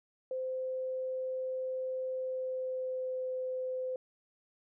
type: tone with pitch glide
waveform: sine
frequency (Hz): 517 to 512.8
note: C5 to C5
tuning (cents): -21 to -35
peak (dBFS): -33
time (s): 0.31-3.96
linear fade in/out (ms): 2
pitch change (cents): -14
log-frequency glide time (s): 2.11-3.3
effects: none